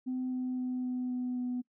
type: tone with pitch steps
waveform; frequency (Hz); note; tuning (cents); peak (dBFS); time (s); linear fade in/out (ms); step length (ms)
sine; 255.5 / 254 / 252.6 / 251.1 / 249.7 / 248.2; C4 / B3 / B3 / B3 / B3 / B3; -41 / +49 / +39 / +29 / +19 / +9; -30; 0.06-1.62; 20; 260
effects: noise-tail reverb RT60 0.1 s tail -23 dB re dry + tanh soft clip ceiling -28 dBFS